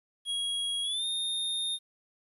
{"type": "tone with pitch glide", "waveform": "square", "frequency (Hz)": [3300, 3662], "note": ["G#7", "A#7"], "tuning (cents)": [-12, -32], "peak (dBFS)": -30, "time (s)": [0.25, 1.79], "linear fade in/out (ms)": 50, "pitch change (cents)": 180, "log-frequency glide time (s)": [0.83, 1.05], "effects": ["resampled to 32000 Hz", "11-bit"]}